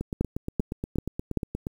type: two click trains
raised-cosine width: 3 ms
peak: -11 / -17 dBFS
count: 4 / 15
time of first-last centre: 0.21-1.373 / 0.01-1.669 s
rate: 2.58 / 8.44 Hz
effects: 8-bit